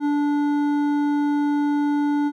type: tone with hard clipping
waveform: sine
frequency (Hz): 291.2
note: D4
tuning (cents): -15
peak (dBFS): -20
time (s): 0-2.32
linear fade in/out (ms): 50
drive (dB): 9
effects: none